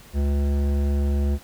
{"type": "tone with hard clipping", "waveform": "sine", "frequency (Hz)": 71, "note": "C#2", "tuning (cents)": 42, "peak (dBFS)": -21, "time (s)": [0.13, 1.39], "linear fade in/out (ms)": 50, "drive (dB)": 14, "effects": ["pink hiss -48 dBFS RMS until 1.43 s"]}